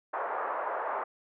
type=band-pass noise; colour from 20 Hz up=white; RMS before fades=-33 dBFS; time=0.13-1.04 s; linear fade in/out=10 ms; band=510 to 1300 Hz; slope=24 dB/octave; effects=low-pass 2000 Hz 12 dB/octave